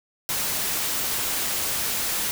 white noise, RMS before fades -26 dBFS, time 0.29-2.31 s, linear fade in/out 0 ms, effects none

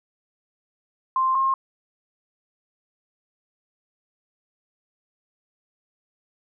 sine tone pair in turn, 1050 / 1068.4 Hz, C6 / C6, +6 / +36 cents, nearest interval unison, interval 30 cents, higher second, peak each -18 dBFS, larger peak neither, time 1.16-1.35 / 1.35-1.54 s, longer neither, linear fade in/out 2 ms, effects none

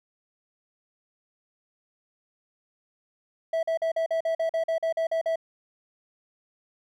triangle tone bursts, 654 Hz, E5, 14 cents flat, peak -21 dBFS, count 13, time 3.53-5.358 s, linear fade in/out 5 ms, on 100 ms, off 44 ms, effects none

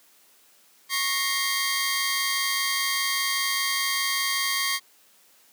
sawtooth tone cluster, 1099 / 1868 / 2093 / 3212 / 4685 Hz, C#6 / A#6 / C7 / G7 / D8, -15 / +3 / 0 / +41 / -5 cents, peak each -27 dBFS, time 0.89-4.8 s, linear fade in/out 50 ms, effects white hiss -58 dBFS RMS until 5.52 s + high-pass 200 Hz 12 dB/octave

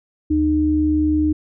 sine tone pair together, 76.49 / 305.6 Hz, D#2 / D#4, -29 / -31 cents, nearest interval 2 octaves, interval 2398 cents, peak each -22 / -15 dBFS, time 0.3-1.33 s, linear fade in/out 10 ms, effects none

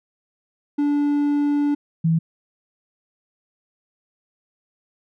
triangle / sine tone pair in turn, 290 / 163.32 Hz, D4 / E3, -22 / -16 cents, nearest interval minor seventh, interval 994 cents, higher first, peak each -15 dBFS, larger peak neither, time 0.78-1.75 / 2.04-2.19 s, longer first, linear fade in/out 10 ms, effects none

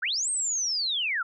sine linear two-way sweep, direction up then down, 1281 to 8520 to 1281 Hz, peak -25 dBFS, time 0.02-1.23 s, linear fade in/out 10 ms, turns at 0.3 s, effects none

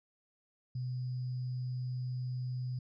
sine tone with sample-and-hold, 126.2 Hz, B2, 38 cents sharp, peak -34 dBFS, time 0.75-2.79 s, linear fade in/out 5 ms, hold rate 4900 Hz, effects resampled to 16000 Hz

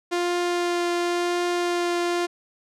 sawtooth tone with vibrato, 349.7 Hz, F4, 2 cents sharp, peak -18 dBFS, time 0.11-2.27 s, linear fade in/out 20 ms, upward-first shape triangle, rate 0.93 Hz, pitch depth 10 cents each way, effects low-pass 8000 Hz 12 dB/octave

